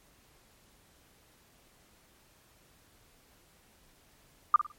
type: tone with echo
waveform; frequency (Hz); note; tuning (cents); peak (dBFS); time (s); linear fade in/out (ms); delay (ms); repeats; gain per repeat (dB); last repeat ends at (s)
sine; 1205; D6; +44; -15; 4.54-4.56; 2; 53; 3; -11; 4.719
effects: pink hiss -63 dBFS RMS until 4.78 s + MP3 64 kbps